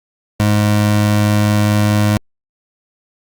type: tone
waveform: 25% pulse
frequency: 104.7 Hz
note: G#2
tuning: 15 cents sharp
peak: -7 dBFS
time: 0.4-2.17 s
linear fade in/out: 0 ms
effects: Opus 48 kbps